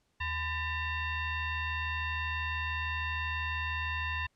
sine tone with frequency modulation, 854 Hz, G#5, 48 cents sharp, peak -31 dBFS, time 0.2-4.27 s, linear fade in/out 10 ms, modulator 933 Hz, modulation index 2.3, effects pink hiss -75 dBFS RMS until 4.35 s + low-pass 9000 Hz 12 dB/octave

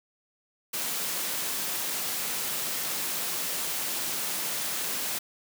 white high-pass noise, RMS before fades -31 dBFS, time 0.73-5.19 s, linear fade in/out 10 ms, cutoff 130 Hz, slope 24 dB/octave, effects none

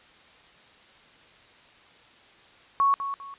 sine tone with echo, 1108.7 Hz, C#6, in tune, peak -18 dBFS, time 2.8-2.94 s, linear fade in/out 0 ms, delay 200 ms, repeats 2, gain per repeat -10 dB, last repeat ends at 3.34 s, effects white hiss -54 dBFS RMS until 3.38 s + resampled to 8000 Hz

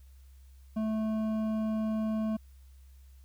sine tone with hard clipping, 218.3 Hz, A3, 13 cents flat, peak -30 dBFS, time 0.76-2.37 s, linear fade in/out 10 ms, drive 9 dB, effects added 66 Hz sine -51 dBFS peak until 3.24 s + white hiss -69 dBFS RMS until 3.24 s

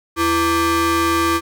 40% pulse ring-modulated tone, 416.5 Hz, G#4, 5 cents sharp, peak -11 dBFS, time 0.16-1.41 s, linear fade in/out 50 ms, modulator 751 Hz, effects none

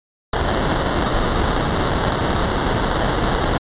pink noise with sample-and-hold, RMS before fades -19 dBFS, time 0.33-3.58 s, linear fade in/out 5 ms, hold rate 2450 Hz, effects resampled to 8000 Hz

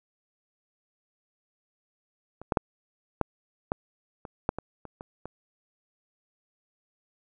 clicks, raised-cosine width 1 ms, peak -27 / -11 / -7 / -9 / -12 / -25 / -9 / -19 / -27 / -25 / -23 dBFS, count 11, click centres 2.416 / 2.522 / 2.572 / 3.213 / 3.719 / 4.252 / 4.491 / 4.586 / 4.853 / 5.009 / 5.256 s, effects none

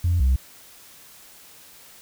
sine tone pair in turn, 86.7 / 64.95 Hz, F2 / C2, -12 / -12 cents, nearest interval perfect fourth, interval 500 cents, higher first, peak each -16 / -13 dBFS, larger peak second, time 0.04-0.2 / 0.2-0.36 s, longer neither, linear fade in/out 5 ms, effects tanh soft clip ceiling -14 dBFS + white hiss -48 dBFS RMS until 2.01 s

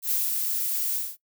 violet noise with ADSR envelope, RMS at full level -24 dBFS, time 0.02-1.17 s, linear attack 91 ms, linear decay 190 ms, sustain -3 dB, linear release 220 ms, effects noise-tail reverb RT60 0.1 s tail -19 dB re dry

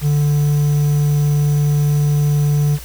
triangle tone with quantisation, 146.83 Hz, D3, in tune, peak -10 dBFS, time 0.01-2.79 s, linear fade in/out 50 ms, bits 6, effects added 60 Hz sine -33 dBFS peak until 2.84 s + white hiss -37 dBFS RMS until 2.84 s

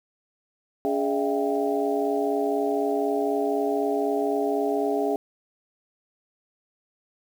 sine tone cluster, 283.1 / 415.3 / 615 / 679 / 787 Hz, C#4 / G#4 / D#5 / F5 / G5, +37 / 0 / -20 / -49 / +7 cents, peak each -28 / -25 / -32 / -29 / -32 dBFS, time 0.85-5.16 s, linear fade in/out 0 ms, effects 8-bit

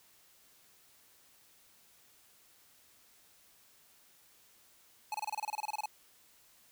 square tone bursts, 852 Hz, G#5, 44 cents sharp, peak -34 dBFS, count 15, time 5.12-5.858 s, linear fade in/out 2 ms, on 24 ms, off 27 ms, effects white hiss -64 dBFS RMS until 6.71 s

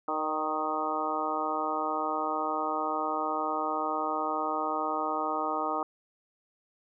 harmonic tone with a mistuned harmonic, 155.56 Hz, D#3, in tune, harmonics 2 / 3 / 4 / 5 / 6 / 7 / 8, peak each -37 / -38 / -37 / -34 / -36 / -36 / -33 dBFS, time 0.08-5.83 s, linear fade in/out 2 ms, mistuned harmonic 4, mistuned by -28 cents, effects none

